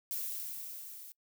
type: noise with level ramp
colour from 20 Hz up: violet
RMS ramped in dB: -36 to -50 dBFS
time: 0.11-1.12 s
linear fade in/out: 0 ms
effects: noise-tail reverb RT60 0.1 s tail -24 dB re dry